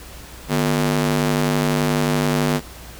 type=ring-modulated tone; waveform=sawtooth; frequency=198.5 Hz; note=G3; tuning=22 cents sharp; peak=-10 dBFS; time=0.48-2.61 s; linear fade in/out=50 ms; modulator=45.8 Hz; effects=added 60 Hz sine -40 dBFS peak until 2.99 s + pink hiss -40 dBFS RMS until 2.99 s